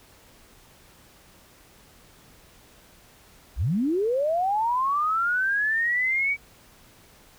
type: linear sweep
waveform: sine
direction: up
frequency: 43.65 to 2287 Hz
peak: -21 dBFS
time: 3.56-6.37 s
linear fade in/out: 50 ms
effects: pink hiss -54 dBFS RMS until 7.38 s